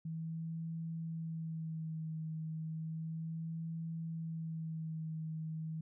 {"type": "tone with vibrato", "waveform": "sine", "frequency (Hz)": 161.2, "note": "E3", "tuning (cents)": -38, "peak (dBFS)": -38, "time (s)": [0.05, 5.81], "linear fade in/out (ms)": 5, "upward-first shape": "sine", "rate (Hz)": 0.33, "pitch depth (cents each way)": 28, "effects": []}